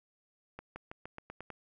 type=accelerating click train; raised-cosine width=0.5 ms; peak=-28 dBFS; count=8; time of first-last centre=0.59-1.503 s; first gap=170 ms; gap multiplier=0.91; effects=none